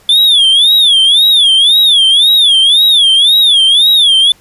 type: tone with vibrato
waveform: triangle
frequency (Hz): 3460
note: A7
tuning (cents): -30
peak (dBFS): -3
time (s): 0.09-4.32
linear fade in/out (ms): 2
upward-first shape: sine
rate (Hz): 1.9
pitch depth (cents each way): 180
effects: pink hiss -46 dBFS RMS until 4.4 s + resampled to 32000 Hz